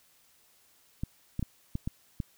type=clicks; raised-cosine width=5 ms; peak=-19 dBFS; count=6; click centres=1.035 / 1.394 / 1.427 / 1.754 / 1.875 / 2.202 s; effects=white hiss -64 dBFS RMS until 2.37 s